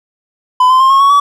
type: tone with pitch steps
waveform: triangle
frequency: 1008 / 1033.3 / 1059.3 / 1086 / 1113.3 / 1141.3 Hz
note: B5 / C6 / C6 / C#6 / C#6 / D6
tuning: +35 / -22 / +21 / -36 / +7 / -50 cents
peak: -3 dBFS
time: 0.6-1.2 s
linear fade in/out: 5 ms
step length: 100 ms
effects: none